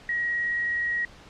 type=tone with vibrato; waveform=sine; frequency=1900 Hz; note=A#6; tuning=33 cents sharp; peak=-24 dBFS; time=0.09-1.05 s; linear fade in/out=2 ms; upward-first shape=sine; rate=19 Hz; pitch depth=8 cents each way; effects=pink hiss -49 dBFS RMS until 1.29 s + low-pass 5000 Hz 12 dB/octave